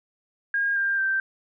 sine tone with pitch steps, 1624 / 1594.3 / 1565.1 Hz, G#6 / G6 / G6, -39 / +29 / -3 cents, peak -21 dBFS, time 0.54-1.2 s, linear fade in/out 2 ms, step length 220 ms, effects none

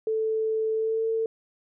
sine tone with pitch glide, 440.1 to 448.3 Hz, A4 to A4, 0 to +32 cents, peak -23 dBFS, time 0.07-1.26 s, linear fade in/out 2 ms, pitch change +32 cents, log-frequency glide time 0.73-1.05 s, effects none

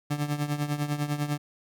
30% pulse tone with tremolo, 146.83 Hz, D3, in tune, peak -21 dBFS, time 0.1-1.38 s, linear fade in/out 10 ms, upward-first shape triangle, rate 10 Hz, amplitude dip 80%, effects none

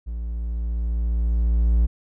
triangle tone with level ramp, 57.3 Hz, A#1, 29 cents flat, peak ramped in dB -25 to -12 dBFS, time 0.06-1.87 s, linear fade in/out 20 ms, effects none

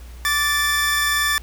sawtooth tone pair together, 1165 / 1758.1 Hz, D6 / A6, -14 / -2 cents, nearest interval perfect fifth, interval 712 cents, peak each -20 / -15 dBFS, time 0.25-1.38 s, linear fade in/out 0 ms, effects added 60 Hz sine -35 dBFS peak until 1.42 s + pink hiss -48 dBFS RMS until 1.42 s

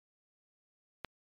click, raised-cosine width 0.3 ms, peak -22 dBFS, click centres 1.047 s, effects MP3 96 kbps

